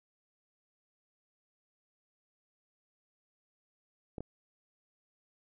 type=clicks; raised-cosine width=2 ms; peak=-26 dBFS; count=2; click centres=4.182 / 4.206 s; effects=none